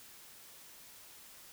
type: silence
effects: white hiss -55 dBFS RMS until 1.52 s

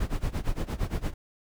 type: noise with tremolo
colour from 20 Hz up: brown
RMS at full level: -26 dBFS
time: 0-1.14 s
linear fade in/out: 5 ms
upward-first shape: sine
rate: 8.7 Hz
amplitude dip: 90%
effects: none

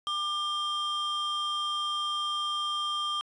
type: tone pair together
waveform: triangle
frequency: 1195 / 3190 Hz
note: D6 / G7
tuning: +30 / +30 cents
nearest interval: octave + perfect fourth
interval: 1700 cents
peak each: -28 dBFS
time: 0.07-3.21 s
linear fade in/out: 0 ms
effects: tanh soft clip ceiling -24 dBFS + resampled to 24000 Hz

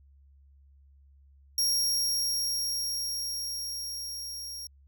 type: tone with level ramp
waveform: sawtooth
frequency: 5588 Hz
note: F8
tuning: in tune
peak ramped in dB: -21 to -35 dBFS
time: 1.58-4.67 s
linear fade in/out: 2 ms
effects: added 69 Hz sine -55 dBFS peak until 4.87 s

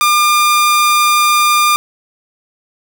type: tone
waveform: sawtooth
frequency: 1202 Hz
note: D6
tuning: 40 cents sharp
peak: -5 dBFS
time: 0.01-1.76 s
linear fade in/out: 0 ms
effects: none

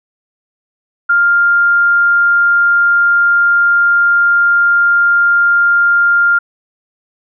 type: tone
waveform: sine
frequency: 1400 Hz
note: F6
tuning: 4 cents sharp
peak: -7 dBFS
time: 1.09-6.39 s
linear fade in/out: 10 ms
effects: none

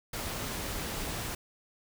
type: noise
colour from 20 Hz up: pink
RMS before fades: -36 dBFS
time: 0.13-1.35 s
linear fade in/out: 5 ms
effects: none

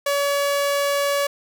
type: tone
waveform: sawtooth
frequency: 567 Hz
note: C#5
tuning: 39 cents sharp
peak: -15 dBFS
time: 0.06-1.27 s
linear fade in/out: 5 ms
effects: none

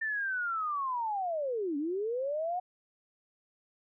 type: linear two-way sweep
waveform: sine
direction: down then up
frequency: 1799 to 277.2 to 739 Hz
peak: -30 dBFS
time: 0.01-2.6 s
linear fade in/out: 10 ms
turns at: 1.77 s
effects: none

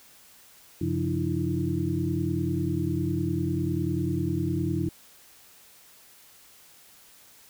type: tone cluster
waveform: sine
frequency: 94.2 / 135.4 / 174.6 / 305 / 335 Hz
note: F#2 / C#3 / F3 / D#4 / E4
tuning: +32 / -40 / 0 / -34 / +28 cents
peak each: -31 dBFS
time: 0.81-4.89 s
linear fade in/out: 5 ms
effects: white hiss -54 dBFS RMS until 7.49 s

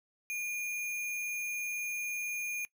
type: tone with sample-and-hold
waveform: sine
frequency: 2422 Hz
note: D#7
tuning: 47 cents flat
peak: -33 dBFS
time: 0.3-2.65 s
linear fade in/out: 0 ms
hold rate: 8820 Hz
effects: noise-tail reverb RT60 0.1 s tail -21 dB re dry

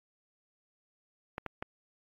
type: clicks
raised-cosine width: 0.5 ms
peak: -21 dBFS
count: 3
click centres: 1.381 / 1.463 / 1.625 s
effects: AAC 32 kbps

